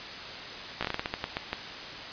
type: slowing click train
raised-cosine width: 0.3 ms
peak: -13 dBFS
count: 12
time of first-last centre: 0.81-1.53 s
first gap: 16 ms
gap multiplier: 1.26
effects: white hiss -39 dBFS RMS until 2.12 s + resampled to 11025 Hz